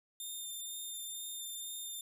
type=tone with vibrato; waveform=10% pulse; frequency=3613 Hz; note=A7; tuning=45 cents sharp; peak=-34 dBFS; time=0.2-2.01 s; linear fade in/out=2 ms; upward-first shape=sine; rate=2.1 Hz; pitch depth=12 cents each way; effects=none